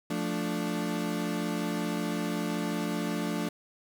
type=chord; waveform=35% pulse; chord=D minor; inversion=first; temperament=equal; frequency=174.61 / 220 / 293.7 Hz; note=F3 / A3 / D4; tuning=0 / 0 / 0 cents; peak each=-32 dBFS; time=0.1-3.49 s; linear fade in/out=5 ms; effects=none